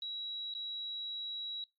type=tone with dropouts; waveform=sine; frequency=3880 Hz; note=B7; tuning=31 cents flat; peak=-37 dBFS; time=0.02-1.64 s; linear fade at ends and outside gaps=2 ms; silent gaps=0.539-0.549 s; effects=noise-tail reverb RT60 0.2 s tail -20 dB re dry + MP3 32 kbps